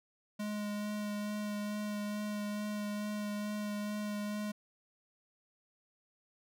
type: tone with vibrato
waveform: square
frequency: 208.4 Hz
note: G#3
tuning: 6 cents sharp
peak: -36 dBFS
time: 0.39-4.52 s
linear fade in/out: 10 ms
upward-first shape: sine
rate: 2.3 Hz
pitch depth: 12 cents each way
effects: none